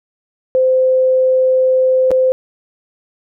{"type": "tone with dropouts", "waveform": "sine", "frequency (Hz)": 517, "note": "C5", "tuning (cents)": -21, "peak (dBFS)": -9, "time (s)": [0.55, 2.32], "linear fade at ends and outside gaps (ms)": 0, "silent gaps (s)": [2.107, 2.115], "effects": []}